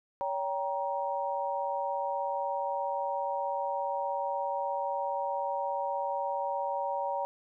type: chord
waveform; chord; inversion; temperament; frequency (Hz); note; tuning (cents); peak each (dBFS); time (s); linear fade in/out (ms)
sine; G diminished; second; just; 564.5 / 784 / 940.8; Db5 / G5 / Bb5; +31 / 0 / +16; -34 / -35 / -33; 0.21-7.25; 0
effects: none